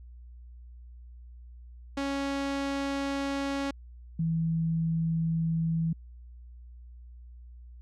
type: tone pair in turn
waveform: sawtooth / sine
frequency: 277.2 / 163.78 Hz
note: C#4 / E3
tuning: 0 / -11 cents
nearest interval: major sixth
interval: 911 cents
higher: first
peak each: -25 dBFS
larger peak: neither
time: 1.97-3.71 / 4.19-5.93 s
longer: neither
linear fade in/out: 5 ms
effects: added 60 Hz sine -45 dBFS peak until 7.81 s + low-pass 6000 Hz 12 dB/octave